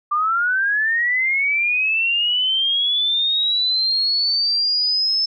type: linear sweep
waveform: sine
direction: up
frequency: 1174.7 to 5274 Hz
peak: -16 dBFS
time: 0.11-5.26 s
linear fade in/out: 10 ms
effects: none